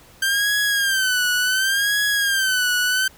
sawtooth tone with vibrato, 1568 Hz, G6, in tune, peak -14 dBFS, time 0.22-3.08 s, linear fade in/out 5 ms, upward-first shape sine, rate 0.69 Hz, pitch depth 110 cents each way, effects pink hiss -49 dBFS RMS until 3.17 s

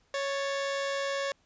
sawtooth tone pair together, 553.9 / 1760 Hz, C#5 / A6, -1 / 0 cents, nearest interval octave + minor sixth, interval 2001 cents, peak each -26 / -35 dBFS, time 0.14-1.32 s, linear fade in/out 2 ms, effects pink hiss -68 dBFS RMS until 1.45 s + resampled to 16000 Hz

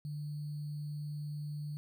sine tone with sample-and-hold, 148.4 Hz, D3, 18 cents sharp, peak -37 dBFS, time 0.05-1.77 s, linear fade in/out 0 ms, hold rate 4410 Hz, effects none

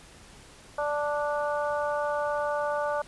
harmonic tone, 293.7 Hz, D4, in tune, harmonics 2 / 3 / 4 / 5, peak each -28 / -32 / -34 / -36 dBFS, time 0.78-3.02 s, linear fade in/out 5 ms, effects pink hiss -51 dBFS RMS until 3.07 s + resampled to 24000 Hz

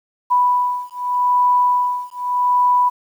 sine beating tone pair, 987 / 987.83 Hz, B5 / B5, -1 / 0 cents, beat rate 0.83 Hz, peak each -17 dBFS, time 0.3-2.9 s, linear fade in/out 20 ms, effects 8-bit

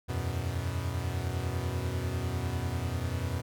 45% pulse chord, E suspended second, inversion none, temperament equal, 82.41 / 92.5 / 123.47 Hz, E2 / F#2 / B2, 0 / 0 / 0 cents, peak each -35 / -34 / -35 dBFS, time 0.08-3.42 s, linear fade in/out 20 ms, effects none

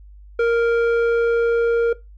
square tone with low-pass filter sweep, 466.2 Hz, A#4, in tune, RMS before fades -17 dBFS, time 0.39-1.93 s, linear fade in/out 5 ms, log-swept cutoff 1600 to 1000 Hz, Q 0.93, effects noise-tail reverb RT60 0.2 s tail -18 dB re dry + added 50 Hz sine -40 dBFS peak until 2.17 s

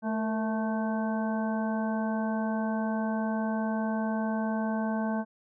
harmonic tone with a mistuned harmonic, 219.4 Hz, A3, 5 cents flat, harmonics 1 / 2 / 3 / 4 / 5 / 7, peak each -28 / -41 / -35 / -37 / -43 / -41 dBFS, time 0.02-5.25 s, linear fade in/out 50 ms, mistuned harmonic 2, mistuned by +68 cents, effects none

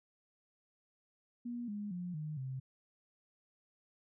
sine tone with pitch steps, 240 / 206.5 / 177.73 / 152.95 / 131.62 Hz, B3 / G#3 / F3 / D#3 / C3, -49 / -10 / +31 / -29 / +11 cents, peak -38 dBFS, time 1.45-2.6 s, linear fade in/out 10 ms, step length 230 ms, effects none

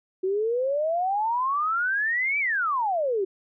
sine exponential two-way sweep, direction up then down, 367.4 to 2349 to 367.4 Hz, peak -22 dBFS, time 0.23-3.25 s, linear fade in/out 10 ms, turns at 2.39 s, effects none

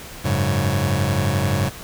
sawtooth chord, F# suspended second, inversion none, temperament just, 92.5 / 104.06 / 138.75 Hz, F#2 / G#2 / C#3, 0 / +4 / +2 cents, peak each -18 dBFS, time 0.24-1.7 s, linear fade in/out 20 ms, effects pink hiss -37 dBFS RMS until 1.83 s

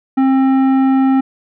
sine tone with tanh clipping, 266.1 Hz, C4, 29 cents sharp, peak -11 dBFS, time 0.17-1.21 s, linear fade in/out 10 ms, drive 12 dB, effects none

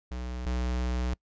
square tone pair in turn, 61.74 / 61.74 Hz, B1 / B1, 0 / 0 cents, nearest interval unison, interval 0 cents, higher neither, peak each -34 / -28 dBFS, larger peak second, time 0.11-0.46 / 0.46-1.14 s, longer second, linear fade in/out 5 ms, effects noise-tail reverb RT60 0.1 s tail -25 dB re dry + resampled to 16000 Hz

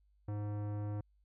sine tone with tanh clipping, 103.9 Hz, G#2, 1 cent sharp, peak -38 dBFS, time 0.28-1.01 s, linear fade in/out 5 ms, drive 18 dB, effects added 50 Hz sine -67 dBFS peak until 1.24 s

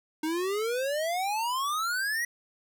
square exponential sweep, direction up, 306.1 to 1949 Hz, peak -28 dBFS, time 0.23-2.25 s, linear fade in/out 5 ms, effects none

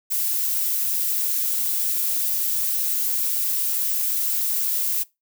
violet noise, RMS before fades -23 dBFS, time 0.1-5.04 s, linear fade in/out 20 ms, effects noise-tail reverb RT60 0.2 s tail -21 dB re dry

